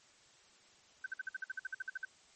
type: tone bursts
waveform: sine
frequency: 1536 Hz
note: G6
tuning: 36 cents flat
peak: -36 dBFS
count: 14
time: 1.04-2.051 s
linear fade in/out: 5 ms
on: 23 ms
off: 53 ms
effects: white hiss -64 dBFS RMS until 2.35 s + MP3 32 kbps